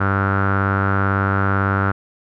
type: tone with low-pass filter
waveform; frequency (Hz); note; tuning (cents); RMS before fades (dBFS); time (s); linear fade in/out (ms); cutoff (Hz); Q
sawtooth; 98; G2; 0; -18; 0-1.92; 10; 1400; 7.6
effects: none

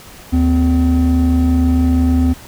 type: tone pair together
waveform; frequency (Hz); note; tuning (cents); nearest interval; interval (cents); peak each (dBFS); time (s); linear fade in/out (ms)
triangle; 75.61 / 255.5; D#2 / C4; -49 / -41; octave + major sixth; 2108; -10; 0.32-2.34; 20
effects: tanh soft clip ceiling -4 dBFS + pink hiss -38 dBFS RMS until 2.47 s

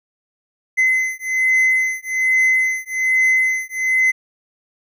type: beating tone pair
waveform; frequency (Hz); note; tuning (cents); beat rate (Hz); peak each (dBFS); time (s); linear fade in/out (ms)
triangle; 2045 / 2046.2; C7 / C7; -40 / -39; 1.2; -16; 0.77-4.12; 20
effects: none

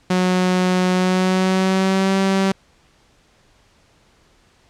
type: tone with pitch glide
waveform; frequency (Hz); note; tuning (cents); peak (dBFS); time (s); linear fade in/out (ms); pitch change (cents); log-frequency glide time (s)
sawtooth; 183 to 192.99; F#3 to G3; -19 to -27; -11; 0.1-2.52; 5; +92; 0.92-2.15
effects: pink hiss -56 dBFS RMS until 4.69 s + low-pass 7000 Hz 12 dB/octave

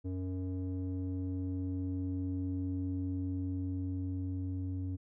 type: tone with low-pass filter sweep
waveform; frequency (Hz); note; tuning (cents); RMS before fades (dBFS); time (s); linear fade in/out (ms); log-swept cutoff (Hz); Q
square; 92.5; F#2; 0; -36; 0.04-4.97; 20; 360 to 230; 3.3
effects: none

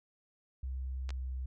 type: tone with pitch glide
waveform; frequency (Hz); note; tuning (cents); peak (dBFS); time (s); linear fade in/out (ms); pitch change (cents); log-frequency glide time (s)
sine; 65 to 64.22; C2 to C2; -11 to -32; -35; 0.63-1.46; 5; -21; 1.04-1.19
type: clicks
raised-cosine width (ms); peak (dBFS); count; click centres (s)
0.2; -27; 2; 1.092 / 1.105
effects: none

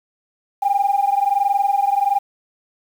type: tone pair together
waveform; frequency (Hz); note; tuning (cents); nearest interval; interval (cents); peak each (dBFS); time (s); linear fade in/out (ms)
sine; 791.7 / 813; G5 / G#5; +17 / -37; unison; 46; -17; 0.62-2.19; 10
effects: tanh soft clip ceiling -8 dBFS + 7-bit

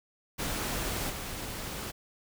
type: noise with level steps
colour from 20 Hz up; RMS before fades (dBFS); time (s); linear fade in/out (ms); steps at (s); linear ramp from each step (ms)
pink; -33 / -38; 0.38-1.92; 20; 1.09; 20
effects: none

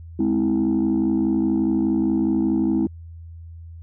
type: chord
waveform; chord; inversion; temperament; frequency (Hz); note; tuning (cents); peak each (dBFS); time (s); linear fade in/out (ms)
sine; Ab augmented; none; just; 207.7 / 259.6 / 324.5; Ab3 / C4 / E4; 0 / -13 / -27; -21 / -21 / -19; 0.19-2.87; 5
effects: tanh soft clip ceiling -13 dBFS + added 83 Hz sine -36 dBFS peak until 3.82 s

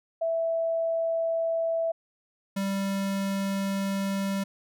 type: tone pair in turn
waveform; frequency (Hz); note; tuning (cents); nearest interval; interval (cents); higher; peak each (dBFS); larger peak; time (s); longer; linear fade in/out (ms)
sine / square; 659.3 / 196.01; E5 / G3; 0 / 0; octave + major sixth; 2100; first; -24 / -27; first; 0.21-1.92 / 2.56-4.44; second; 10
effects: none

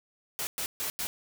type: noise bursts at uneven times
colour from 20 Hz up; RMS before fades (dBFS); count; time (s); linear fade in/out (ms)
white; -33; 4; 0.39-0.47 / 0.58-0.66 / 0.8-0.9 / 0.99-1.07; 0
effects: none

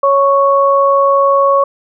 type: tone pair together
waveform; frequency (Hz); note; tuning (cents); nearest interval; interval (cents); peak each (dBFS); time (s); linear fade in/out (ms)
sine; 554.4 / 1108.8; C#5 / C#6; 0 / 0; octave; 1200; -10; 0.03-1.64; 5
effects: none

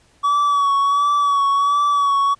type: tone with vibrato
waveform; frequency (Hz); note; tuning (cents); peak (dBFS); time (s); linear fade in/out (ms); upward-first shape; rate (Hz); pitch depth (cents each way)
triangle; 1136; C#6; +42; -12; 0.23-2.35; 20; sine; 1.4; 36
effects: pink hiss -56 dBFS RMS until 2.39 s + resampled to 22050 Hz

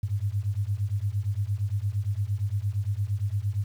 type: beating tone pair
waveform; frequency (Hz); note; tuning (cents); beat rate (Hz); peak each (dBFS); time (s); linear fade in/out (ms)
sine; 97 / 105.7; G2 / G#2; -18 / +31; 8.7; -28; 0.03-3.64; 5
effects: 9-bit

